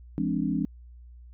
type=chord; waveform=sine; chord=D half-diminished seventh; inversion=first; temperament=equal with one note detuned; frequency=171.12 / 207.7 / 261.6 / 293.7 Hz; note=F3 / Ab3 / C4 / D4; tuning=-35 / 0 / 0 / 0 cents; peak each=-30 dBFS; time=0.18-0.65 s; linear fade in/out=0 ms; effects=added 60 Hz sine -45 dBFS peak until 1.33 s